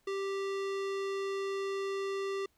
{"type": "tone with low-pass filter", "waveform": "square", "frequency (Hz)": 392, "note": "G4", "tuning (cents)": 0, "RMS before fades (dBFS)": -35, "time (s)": [0.07, 2.46], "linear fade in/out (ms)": 5, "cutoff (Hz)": 5400, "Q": 0.67, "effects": ["pink hiss -73 dBFS RMS until 2.57 s"]}